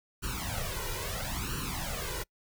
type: noise with flanger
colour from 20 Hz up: pink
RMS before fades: -35 dBFS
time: 0.22-2.24 s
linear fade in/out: 20 ms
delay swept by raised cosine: 0.69 to 2.09 ms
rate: 0.75 Hz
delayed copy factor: +1
effects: noise-tail reverb RT60 0.1 s tail -26 dB re dry